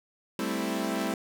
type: chord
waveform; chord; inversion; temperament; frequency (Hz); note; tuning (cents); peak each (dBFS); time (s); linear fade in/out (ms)
sawtooth; A minor seventh; third; equal; 196 / 220 / 261.6 / 329.6; G3 / A3 / C4 / E4; 0 / 0 / 0 / 0; -30; 0.39-1.14; 2
effects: none